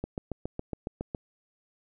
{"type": "click train", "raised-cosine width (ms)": 2, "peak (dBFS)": -19, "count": 9, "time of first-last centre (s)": [0.04, 1.148], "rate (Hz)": 7.22, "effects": []}